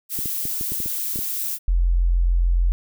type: noise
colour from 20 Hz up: violet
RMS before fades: -26 dBFS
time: 0.09-1.59 s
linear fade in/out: 50 ms
type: clicks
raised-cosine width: 3 ms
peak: -20 dBFS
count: 9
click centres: 0.19 / 0.258 / 0.454 / 0.611 / 0.72 / 0.803 / 0.86 / 1.159 / 1.19 s
type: tone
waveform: sine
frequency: 43.45 Hz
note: F1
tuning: 8 cents flat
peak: -15 dBFS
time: 1.68-2.72 s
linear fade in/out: 0 ms
effects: none